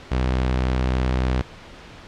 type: tone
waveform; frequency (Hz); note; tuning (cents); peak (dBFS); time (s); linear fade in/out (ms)
sawtooth; 63.5; B1; +49; -15; 0.11-1.42; 10
effects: pink hiss -42 dBFS RMS until 2.07 s + low-pass 4000 Hz 12 dB/octave